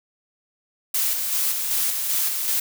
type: noise with tremolo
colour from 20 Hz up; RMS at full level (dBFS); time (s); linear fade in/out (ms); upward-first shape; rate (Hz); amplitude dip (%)
blue; -22; 0.94-2.6; 5; square; 2.6; 35
effects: none